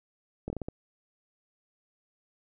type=slowing click train; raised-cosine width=2 ms; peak=-21 dBFS; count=6; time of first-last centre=0.48-0.685 s; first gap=21 ms; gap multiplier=1.34; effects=none